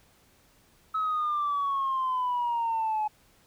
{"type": "exponential sweep", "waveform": "sine", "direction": "down", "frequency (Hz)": [1294, 846], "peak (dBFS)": -24, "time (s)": [0.94, 3.08], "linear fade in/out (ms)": 10, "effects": ["tanh soft clip ceiling -22 dBFS", "pink hiss -62 dBFS RMS until 3.46 s"]}